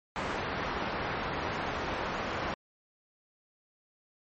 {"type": "low-pass noise", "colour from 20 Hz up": "white", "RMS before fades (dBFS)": -34, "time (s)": [0.16, 2.54], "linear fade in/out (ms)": 0, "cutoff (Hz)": 1400, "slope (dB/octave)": 12, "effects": ["MP3 32 kbps"]}